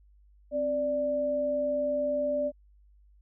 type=tone pair together; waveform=sine; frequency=261.6 / 587.3 Hz; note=C4 / D5; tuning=0 / 0 cents; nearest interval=octave + major second; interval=1400 cents; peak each=-35 / -26 dBFS; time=0.51-2.52 s; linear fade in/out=50 ms; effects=added 50 Hz sine -56 dBFS peak until 3.21 s